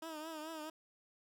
15% pulse tone with vibrato, 315.3 Hz, D#4, 23 cents sharp, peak -37 dBFS, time 0.02-0.7 s, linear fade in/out 5 ms, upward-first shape triangle, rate 4.6 Hz, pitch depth 84 cents each way, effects none

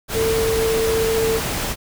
sine tone in noise, 448 Hz, A4, 31 cents sharp, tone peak -17 dBFS, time 0.13-1.41 s, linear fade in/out 50 ms, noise pink, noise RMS -24 dBFS, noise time 0.08-1.76 s, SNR +4 dB, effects none

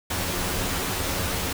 pink noise with comb filter, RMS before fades -27 dBFS, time 0.1-1.53 s, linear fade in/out 5 ms, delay 11 ms, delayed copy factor +0.5, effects none

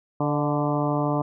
harmonic tone with a mistuned harmonic, 146.2 Hz, D3, 7 cents flat, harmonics 1 / 2 / 3 / 4 / 5 / 6 / 7 / 8, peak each -26 / -26 / -32 / -29 / -31 / -33 / -32 / -35 dBFS, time 0.2-1.22 s, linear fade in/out 5 ms, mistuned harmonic 4, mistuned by +38 cents, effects none

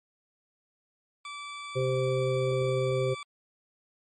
20% pulse tone, 1159 Hz, D6, 23 cents flat, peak -33 dBFS, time 1.25-3.23 s, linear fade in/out 2 ms
harmonic tone, 130.1 Hz, C3, 9 cents flat, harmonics 1 / 3 / 4, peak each -29 / -29 / -29 dBFS, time 1.75-3.15 s, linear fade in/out 20 ms
effects MP3 32 kbps

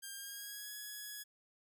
5% pulse tone with pitch glide, 1601 to 1680.6 Hz, G6 to G#6, +36 to +20 cents, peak -34 dBFS, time 0.02-1.24 s, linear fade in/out 20 ms, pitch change +84 cents, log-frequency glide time 0.13-0.73 s, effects none

